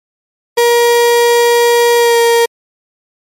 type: tone with pitch glide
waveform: 35% pulse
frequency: 474.1 to 467 Hz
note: A#4 to A#4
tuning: +29 to +3 cents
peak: -5 dBFS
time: 0.57-2.46 s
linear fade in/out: 10 ms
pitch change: -26 cents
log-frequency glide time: 1.97-2.18 s
effects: MP3 64 kbps